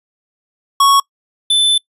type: tone pair in turn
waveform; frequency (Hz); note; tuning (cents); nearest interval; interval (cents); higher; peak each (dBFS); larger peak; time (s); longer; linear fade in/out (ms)
square; 1108.7 / 3520; C#6 / A7; 0 / 0; octave + minor sixth; 2000; second; -8 / -10; first; 0.8-1 / 1.5-1.78; second; 5
effects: noise-tail reverb RT60 0.1 s tail -25 dB re dry + resampled to 32000 Hz